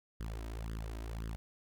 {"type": "tone with flanger", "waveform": "sawtooth", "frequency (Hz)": 55.3, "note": "A1", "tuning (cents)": 9, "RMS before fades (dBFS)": -41, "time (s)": [0.2, 1.36], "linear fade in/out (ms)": 0, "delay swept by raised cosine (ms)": [0.6, 3.2], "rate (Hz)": 1.9, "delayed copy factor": 1, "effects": []}